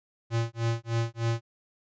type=tone with tremolo; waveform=square; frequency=115.6 Hz; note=A#2; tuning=14 cents flat; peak=-24 dBFS; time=0.3-1.41 s; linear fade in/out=50 ms; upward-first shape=sine; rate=3.3 Hz; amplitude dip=100%; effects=resampled to 16000 Hz